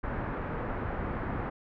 pink low-pass noise, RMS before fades -34 dBFS, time 0.03-1.5 s, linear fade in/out 10 ms, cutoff 1700 Hz, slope 24 dB/octave, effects none

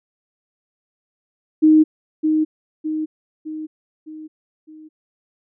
sine tone with echo, 311.1 Hz, D#4, in tune, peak -8 dBFS, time 1.62-1.84 s, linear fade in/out 20 ms, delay 610 ms, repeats 5, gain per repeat -6 dB, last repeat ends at 4.89 s, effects none

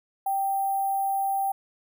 sine tone with sample-and-hold, 784 Hz, G5, in tune, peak -23 dBFS, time 0.26-1.52 s, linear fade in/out 5 ms, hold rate 11025 Hz, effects none

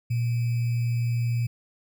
sine tone with sample-and-hold, 118.7 Hz, A#2, 32 cents sharp, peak -22 dBFS, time 0.1-1.47 s, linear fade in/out 10 ms, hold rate 2450 Hz, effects none

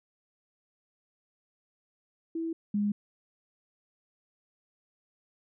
sine tone pair in turn, 328.3 / 205.9 Hz, E4 / G#3, -7 / -15 cents, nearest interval minor sixth, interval 808 cents, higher first, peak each -30 / -25 dBFS, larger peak second, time 2.35-2.53 / 2.74-2.92 s, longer neither, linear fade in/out 5 ms, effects none

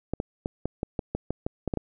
clicks, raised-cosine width 2 ms, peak -14 dBFS, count 12, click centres 0.136 / 0.201 / 0.459 / 0.656 / 0.831 / 0.992 / 1.15 / 1.306 / 1.465 / 1.677 / 1.738 / 1.773 s, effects none

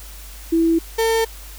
sine / 35% pulse tone pair in turn, 330 / 451.3 Hz, E4 / A4, +2 / +44 cents, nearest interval perfect fourth, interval 542 cents, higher second, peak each -13 / -14 dBFS, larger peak first, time 0.52-0.79 / 0.98-1.25 s, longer neither, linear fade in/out 10 ms, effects added 50 Hz sine -36 dBFS peak until 1.58 s + white hiss -41 dBFS RMS until 1.58 s

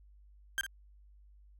35% pulse tone with echo, 1585 Hz, G6, 19 cents sharp, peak -28 dBFS, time 0.58-0.61 s, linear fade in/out 0 ms, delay 54 ms, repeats 1, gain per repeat -9 dB, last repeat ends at 0.664 s, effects added 50 Hz sine -56 dBFS peak until 1.59 s

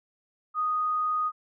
sine tone, 1242 Hz, D#6, 3 cents flat, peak -24 dBFS, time 0.54-1.32 s, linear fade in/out 50 ms, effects none

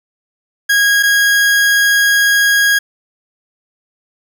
40% pulse tone pair in turn, 1642 / 1642 Hz, G#6 / G#6, -20 / -20 cents, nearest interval unison, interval 0 cents, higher neither, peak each -8 dBFS, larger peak neither, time 0.69-1.03 / 1.03-2.79 s, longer second, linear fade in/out 10 ms, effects none

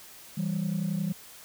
sine tone pair together, 164.93 / 196 Hz, E3 / G3, +1 / 0 cents, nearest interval minor third, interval 299 cents, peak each -28 dBFS, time 0.37-1.13 s, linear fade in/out 10 ms, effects tanh soft clip ceiling -23 dBFS + white hiss -49 dBFS RMS until 1.44 s

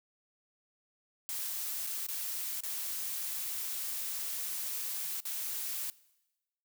blue noise with dropouts, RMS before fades -37 dBFS, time 1.29-5.9 s, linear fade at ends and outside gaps 0 ms, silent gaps 1.867-1.871 / 2.066-2.086 / 2.605-2.635 / 5.203-5.253 s, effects noise-tail reverb RT60 1.0 s tail -21 dB re dry

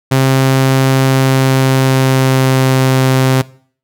sawtooth tone with pitch glide, 133.1 to 131.19 Hz, C3 to C3, +30 to +5 cents, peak -4 dBFS, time 0.11-3.42 s, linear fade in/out 10 ms, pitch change -25 cents, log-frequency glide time 1.07-2.94 s, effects noise-tail reverb RT60 0.5 s tail -21 dB re dry

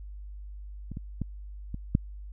clicks, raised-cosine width 5 ms, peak -24 / -23 / -17 / -23 / -9 dBFS, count 5, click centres 0.917 / 0.971 / 1.217 / 1.744 / 1.951 s, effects added 50 Hz sine -39 dBFS peak until 2.32 s

